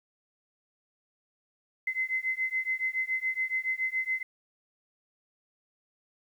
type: beating tone pair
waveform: sine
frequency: 2050 / 2057.1 Hz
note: C7 / C7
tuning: -36 / -30 cents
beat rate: 7.1 Hz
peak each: -31 dBFS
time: 1.87-4.23 s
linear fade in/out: 5 ms
effects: 10-bit